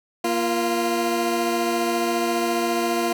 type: tone pair together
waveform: 20% pulse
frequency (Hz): 235.4 / 345.8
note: A#3 / F4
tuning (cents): +17 / -17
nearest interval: perfect fifth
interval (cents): 666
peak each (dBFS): -21 / -17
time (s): 0.24-3.13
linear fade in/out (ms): 5
effects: none